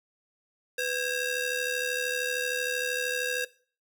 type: ring-modulated tone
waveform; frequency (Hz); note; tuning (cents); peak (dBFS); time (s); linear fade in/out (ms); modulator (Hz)
sawtooth; 1069; C6; +37; -21; 0.78-3.45; 5; 571
effects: noise-tail reverb RT60 0.4 s tail -18 dB re dry